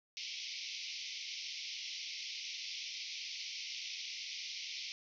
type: band-pass noise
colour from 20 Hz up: white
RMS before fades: -44 dBFS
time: 0.17-4.92 s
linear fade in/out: 0 ms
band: 2100 to 5900 Hz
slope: 96 dB/octave
effects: none